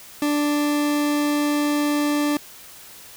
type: tone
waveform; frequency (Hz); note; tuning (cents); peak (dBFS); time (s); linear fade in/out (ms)
40% pulse; 293.7; D4; 0; -18; 0.22-2.37; 2
effects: white hiss -43 dBFS RMS until 3.16 s